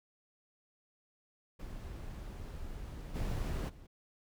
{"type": "noise with level steps", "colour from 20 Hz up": "brown", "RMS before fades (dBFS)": [-44, -35, -53], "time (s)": [1.59, 3.87], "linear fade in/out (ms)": 10, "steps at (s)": [3.14, 3.68], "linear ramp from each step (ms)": 20, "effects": []}